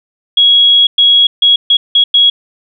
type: tone bursts at uneven times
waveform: sine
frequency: 3322 Hz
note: G#7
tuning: in tune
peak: -4 dBFS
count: 6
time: 0.37-0.87 / 0.98-1.27 / 1.42-1.56 / 1.7-1.77 / 1.95-2.04 / 2.14-2.3 s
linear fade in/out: 5 ms
effects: none